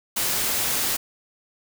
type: noise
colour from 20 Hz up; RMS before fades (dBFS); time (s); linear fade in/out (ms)
white; -24; 0.16-0.97; 10
effects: none